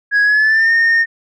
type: tone with pitch glide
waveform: sine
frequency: 1661.2 to 1832.6 Hz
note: G#6 to A#6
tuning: 0 to -30 cents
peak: -7 dBFS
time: 0.11-1.06 s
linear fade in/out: 50 ms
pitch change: +170 cents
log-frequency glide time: 0.23-0.72 s
effects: tanh soft clip ceiling -8 dBFS